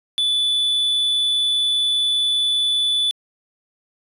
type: tone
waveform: triangle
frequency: 3475 Hz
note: A7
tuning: 22 cents flat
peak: -15 dBFS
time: 0.18-3.11 s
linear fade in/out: 0 ms
effects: resampled to 32000 Hz